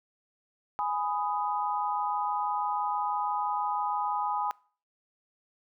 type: chord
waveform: sine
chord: G# minor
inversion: none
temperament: just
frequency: 830.6 / 996.7 / 1245.9 Hz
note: G#5 / B5 / D#6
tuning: 0 / +16 / +2 cents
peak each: -30 / -32 / -34 dBFS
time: 0.79-4.51 s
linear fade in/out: 0 ms
effects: noise-tail reverb RT60 0.4 s tail -23 dB re dry